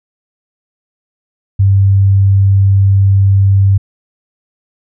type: tone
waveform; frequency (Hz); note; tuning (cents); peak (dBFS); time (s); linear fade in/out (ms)
sine; 98; G2; 0; -5; 1.59-3.78; 10
effects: none